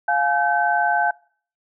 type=tone cluster; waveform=sine; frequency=702 / 843 / 1536 Hz; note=F5 / G#5 / G6; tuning=+9 / +26 / -36 cents; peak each=-21 dBFS; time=0.08-1.11 s; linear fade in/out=5 ms; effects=noise-tail reverb RT60 0.5 s tail -24 dB re dry